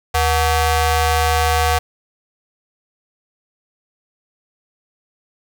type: ring-modulated tone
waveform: sawtooth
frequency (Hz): 404.7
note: G#4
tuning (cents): -45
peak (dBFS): -7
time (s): 0.14-1.79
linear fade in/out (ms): 10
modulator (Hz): 328
effects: 7-bit